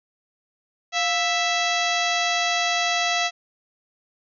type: harmonic tone with a mistuned harmonic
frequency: 659.3 Hz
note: E5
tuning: in tune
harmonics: 1 / 2 / 3 / 4 / 5 / 6 / 7 / 8 / 9 / 10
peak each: -25 / -30 / -27 / -28 / -29 / -30 / -35 / -36 / -34 / -37 dBFS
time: 0.92-3.31 s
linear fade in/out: 50 ms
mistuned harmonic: 1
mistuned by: +110 cents
effects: none